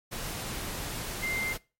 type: tone in noise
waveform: sine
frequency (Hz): 2093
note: C7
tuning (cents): 0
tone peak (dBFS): -29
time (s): 1.22-1.54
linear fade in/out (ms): 20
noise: pink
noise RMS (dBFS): -36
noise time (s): 0.11-1.58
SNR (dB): +4
effects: noise-tail reverb RT60 0.3 s tail -22 dB re dry + MP3 64 kbps